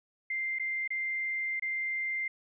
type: tone with dropouts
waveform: sine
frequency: 2093 Hz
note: C7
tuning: in tune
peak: -30 dBFS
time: 0.3-2.28 s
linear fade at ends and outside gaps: 5 ms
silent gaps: 0.587-0.596 / 0.877-0.904 / 1.597-1.622 s
effects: none